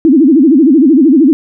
sine tone with vibrato, 290 Hz, D4, 22 cents flat, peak -3 dBFS, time 0.05-1.33 s, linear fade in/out 0 ms, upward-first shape sine, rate 13 Hz, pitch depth 260 cents each way, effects none

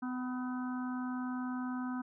harmonic tone with a mistuned harmonic, 252.4 Hz, B3, 38 cents sharp, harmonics 1 / 3 / 4 / 5 / 6, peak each -35 / -48 / -47 / -47 / -49 dBFS, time 0.02-2.02 s, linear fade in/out 10 ms, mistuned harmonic 4, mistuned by -28 cents, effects none

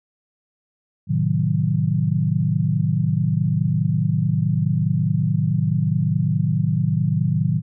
sine chord, A diminished seventh, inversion none, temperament equal, 110 / 130.81 / 155.56 / 185 Hz, A2 / C3 / Eb3 / Gb3, 0 / 0 / 0 / 0 cents, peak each -23 / -24 / -20 / -24 dBFS, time 1.07-7.62 s, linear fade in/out 50 ms, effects none

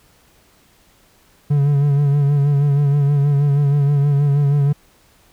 triangle tone with vibrato, 142.8 Hz, D3, 48 cents flat, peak -10 dBFS, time 1.5-4.73 s, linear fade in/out 10 ms, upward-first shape sine, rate 6.3 Hz, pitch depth 43 cents each way, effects pink hiss -54 dBFS RMS until 5.32 s

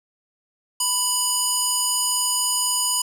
square tone with band-pass filter, 987.8 Hz, B5, in tune, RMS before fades -22 dBFS, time 0.8-3.02 s, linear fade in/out 5 ms, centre 8600 Hz, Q 1.6, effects none

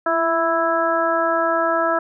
harmonic tone with a mistuned harmonic, 330 Hz, E4, 2 cents sharp, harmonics 1 / 2 / 3 / 4 / 5, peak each -26 / -20 / -25 / -21 / -26 dBFS, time 0.06-1.99 s, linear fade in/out 5 ms, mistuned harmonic 1, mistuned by +28 cents, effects none

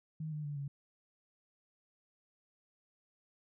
sine tone with pitch steps, 156.6 / 151.09 / 145.78 / 140.65 Hz, D#3 / D3 / D3 / C#3, +11 / +49 / -12 / +26 cents, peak -37 dBFS, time 0.2-0.68 s, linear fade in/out 5 ms, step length 120 ms, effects none

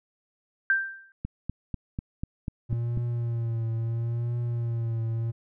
sine tone with exponential decay, 1572 Hz, G6, 4 cents sharp, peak -17 dBFS, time 0.7-1.12 s, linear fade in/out 1 ms, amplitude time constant 91 ms
click train, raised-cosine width 5 ms, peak -18 dBFS, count 8, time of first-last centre 1.25-2.974 s, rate 4.06 Hz
triangle tone with vibrato, 116.54 Hz, A#2, in tune, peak -24 dBFS, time 2.69-5.32 s, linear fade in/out 20 ms, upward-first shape triangle, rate 0.74 Hz, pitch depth 51 cents each way
effects none

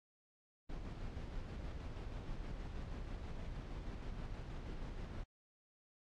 brown noise with tremolo, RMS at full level -44 dBFS, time 0.69-5.24 s, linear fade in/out 10 ms, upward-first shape square, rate 6.3 Hz, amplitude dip 25%, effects low-pass 5000 Hz 12 dB/octave + AAC 64 kbps

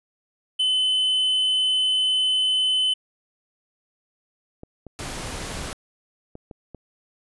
triangle tone, 3034 Hz, F#7, 43 cents sharp, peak -17 dBFS, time 0.59-2.94 s, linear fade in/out 10 ms
clicks, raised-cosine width 2 ms, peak -25 dBFS, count 6, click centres 4.634 / 4.867 / 5.235 / 6.354 / 6.512 / 6.747 s
pink noise, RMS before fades -32 dBFS, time 4.99-5.73 s, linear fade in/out 0 ms
effects resampled to 24000 Hz

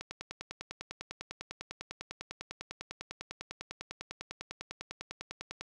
click train, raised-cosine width 0.2 ms, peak -23 dBFS, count 57, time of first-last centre 0.01-5.61 s, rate 10 Hz, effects none

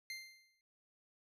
25% pulse tone with exponential decay, 2093 Hz, C7, in tune, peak -37 dBFS, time 0.1-0.61 s, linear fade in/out 1 ms, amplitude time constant 110 ms, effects low-pass 12000 Hz 12 dB/octave

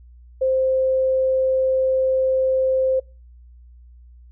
sine tone, 523.3 Hz, C5, in tune, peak -16 dBFS, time 0.41-3 s, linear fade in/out 10 ms, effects noise-tail reverb RT60 0.3 s tail -25 dB re dry + added 60 Hz sine -43 dBFS peak until 4.31 s

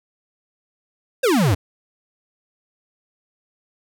square exponential sweep, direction down, 560 to 84.7 Hz, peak -15 dBFS, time 1.23-1.55 s, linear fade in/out 10 ms, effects none

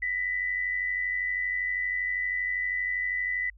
sine tone pair together, 1900 / 1992.6 Hz, A#6 / B6, +33 / +15 cents, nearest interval minor second, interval 82 cents, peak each -35 / -27 dBFS, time 0.02-3.5 s, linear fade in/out 5 ms, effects added 50 Hz sine -50 dBFS peak until 3.57 s

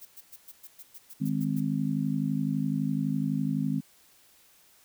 violet noise bursts, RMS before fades -45 dBFS, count 11, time 0.01-1.605 s, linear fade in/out 10 ms, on 45 ms, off 110 ms
harmonic tone, 51.91 Hz, G#1, in tune, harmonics 3 / 4 / 5, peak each -30 / -30 / -30 dBFS, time 1.2-3.81 s, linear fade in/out 20 ms
effects white hiss -60 dBFS RMS until 4.84 s

